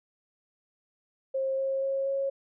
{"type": "tone with pitch steps", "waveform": "sine", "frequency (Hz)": [534, 538.3, 542.7, 547.1], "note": ["C5", "C5", "C#5", "C#5"], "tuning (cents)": [35, 49, -37, -23], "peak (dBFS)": -26, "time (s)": [1.34, 2.3], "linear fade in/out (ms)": 10, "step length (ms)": 240, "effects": []}